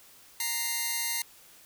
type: tone pair together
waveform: 5% pulse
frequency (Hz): 932 / 2092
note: A#5 / C7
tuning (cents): -1 / -1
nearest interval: octave + major second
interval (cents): 1400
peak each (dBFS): -22 / -20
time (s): 0.4-1.22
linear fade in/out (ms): 2
effects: white hiss -55 dBFS RMS until 1.65 s